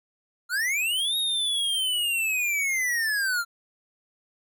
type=linear two-way sweep; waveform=square; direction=up then down; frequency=1359 to 3778 to 1359 Hz; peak=-24 dBFS; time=0.49-3.45 s; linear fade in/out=50 ms; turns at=1.17 s; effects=none